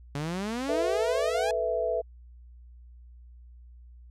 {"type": "exponential sweep", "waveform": "sawtooth", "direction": "up", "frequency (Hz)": [138.59, 850], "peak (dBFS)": -26, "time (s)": [0.15, 1.51], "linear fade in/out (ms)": 2}
{"type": "chord", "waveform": "sine", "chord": "A suspended second", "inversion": "none", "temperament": "just", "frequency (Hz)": [440, 495, 660], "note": ["A4", "B4", "E5"], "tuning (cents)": [0, 4, 2], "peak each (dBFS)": [-32, -30, -28], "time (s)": [0.68, 2.02], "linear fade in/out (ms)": 20}
{"effects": ["added 60 Hz sine -47 dBFS peak until 4.1 s", "low-pass 9000 Hz 12 dB/octave"]}